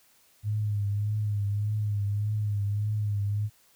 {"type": "tone with vibrato", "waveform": "sine", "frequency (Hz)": 103.83, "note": "G#2", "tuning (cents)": 0, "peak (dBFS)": -25, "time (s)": [0.43, 3.5], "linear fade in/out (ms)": 50, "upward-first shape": "triangle", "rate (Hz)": 1.7, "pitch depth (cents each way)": 55, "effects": ["white hiss -62 dBFS RMS until 3.75 s"]}